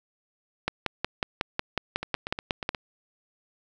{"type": "two click trains", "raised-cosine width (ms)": 0.3, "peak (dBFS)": [-16, -9], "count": [7, 12], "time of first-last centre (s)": [[2.03, 2.748], [0.68, 2.691]], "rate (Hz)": [8.36, 5.47], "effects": []}